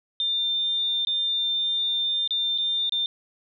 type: tone with dropouts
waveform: sine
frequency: 3601 Hz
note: A7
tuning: 39 cents sharp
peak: -22 dBFS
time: 0.2-3.06 s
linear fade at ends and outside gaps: 1 ms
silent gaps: 1.05-1.071 / 2.276-2.307 / 2.578-2.584 / 2.895-2.922 s
effects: none